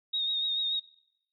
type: tone with vibrato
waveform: sine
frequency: 3729 Hz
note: A#7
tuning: in tune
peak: -27 dBFS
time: 0.13-0.8 s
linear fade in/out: 10 ms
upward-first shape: triangle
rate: 6.9 Hz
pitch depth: 42 cents each way
effects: noise-tail reverb RT60 0.8 s tail -22 dB re dry